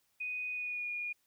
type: tone with pitch glide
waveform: sine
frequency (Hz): 2489 to 2436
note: D#7 to D#7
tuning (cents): 0 to -37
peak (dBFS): -35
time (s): 0.2-1.13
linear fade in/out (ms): 10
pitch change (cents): -37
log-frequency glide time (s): 0.51-0.9
effects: white hiss -75 dBFS RMS until 1.26 s